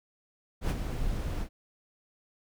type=noise with ADSR envelope; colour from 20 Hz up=brown; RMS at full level=-23 dBFS; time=0.61-1.49 s; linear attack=91 ms; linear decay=32 ms; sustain=-9 dB; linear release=77 ms; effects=none